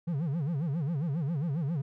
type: tone with vibrato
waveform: triangle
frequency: 153.5 Hz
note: D#3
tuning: 23 cents flat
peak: -26 dBFS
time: 0.07-1.82 s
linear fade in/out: 10 ms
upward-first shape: sine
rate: 7.4 Hz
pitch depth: 240 cents each way
effects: none